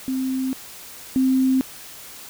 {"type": "tone pair in turn", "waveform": "sine", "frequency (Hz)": [261.6, 261.6], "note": ["C4", "C4"], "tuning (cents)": [0, 0], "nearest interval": "unison", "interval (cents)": 0, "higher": "neither", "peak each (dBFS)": [-21, -15], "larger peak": "second", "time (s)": [[0.08, 0.53], [1.16, 1.61]], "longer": "neither", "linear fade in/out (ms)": 0, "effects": ["white hiss -40 dBFS RMS until 2.29 s"]}